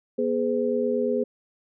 sine tone cluster, 242 / 419.2 / 508 Hz, B3 / G#4 / B4, -35 / +16 / +49 cents, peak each -27 / -25 / -26 dBFS, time 0.18-1.24 s, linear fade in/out 10 ms, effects none

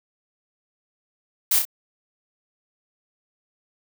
blue noise with echo, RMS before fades -19 dBFS, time 1.51-1.59 s, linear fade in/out 5 ms, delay 31 ms, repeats 2, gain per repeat -5 dB, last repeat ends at 1.652 s, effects none

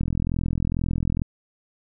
click train, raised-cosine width 5 ms, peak -12 dBFS, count 52, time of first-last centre 0.01-1.219 s, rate 42.2 Hz, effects none

